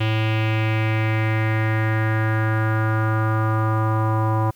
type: tone with low-pass filter sweep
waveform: square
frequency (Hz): 109.8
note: A2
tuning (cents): -3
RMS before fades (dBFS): -20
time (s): 0-4.51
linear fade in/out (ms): 10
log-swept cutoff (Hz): 2900 to 1000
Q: 3.7
effects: white hiss -56 dBFS RMS until 4.55 s